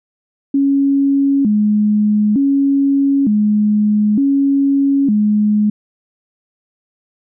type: tone with vibrato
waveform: sine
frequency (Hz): 241.3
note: B3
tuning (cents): -40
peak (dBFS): -10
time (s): 0.54-5.7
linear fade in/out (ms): 5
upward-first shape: square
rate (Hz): 0.55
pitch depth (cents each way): 240
effects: none